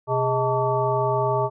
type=harmonic tone with a mistuned harmonic; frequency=126.9 Hz; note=B2; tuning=47 cents sharp; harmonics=1 / 3 / 5 / 7 / 9; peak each=-26 / -25 / -25 / -25 / -28 dBFS; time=0.07-1.5 s; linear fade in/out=50 ms; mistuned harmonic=3; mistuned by=+130 cents; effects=none